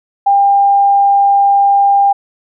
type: tone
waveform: sine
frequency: 799 Hz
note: G5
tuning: 33 cents sharp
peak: -6 dBFS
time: 0.26-2.13 s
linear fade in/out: 10 ms
effects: none